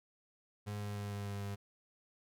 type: tone with pitch steps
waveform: 35% pulse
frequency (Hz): 103.5 / 102.79 / 102.08 / 101.37 / 100.67 / 99.97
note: G#2 / G#2 / G#2 / G#2 / G2 / G2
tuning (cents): -5 / -17 / -29 / -41 / +47 / +34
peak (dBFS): -37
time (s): 0.66-1.56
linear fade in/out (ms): 20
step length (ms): 150
effects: none